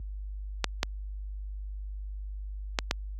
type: clicks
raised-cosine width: 0.2 ms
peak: -7 dBFS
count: 4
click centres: 0.643 / 0.831 / 2.788 / 2.911 s
effects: added 50 Hz sine -26 dBFS peak until 3.19 s + high-pass 80 Hz 12 dB/octave